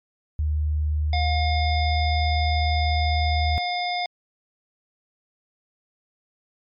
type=tone with pitch glide; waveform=sine; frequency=75.7 to 77.07 Hz; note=D#2 to D#2; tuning=-47 to -16 cents; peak=-20 dBFS; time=0.39-3.58 s; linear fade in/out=0 ms; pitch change=+31 cents; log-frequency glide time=1.12-1.37 s
type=harmonic tone; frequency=714 Hz; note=F5; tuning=38 cents sharp; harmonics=1 / 3 / 5 / 7; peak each=-25 / -30 / -32 / -33 dBFS; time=1.13-4.06 s; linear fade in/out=2 ms
effects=MP3 64 kbps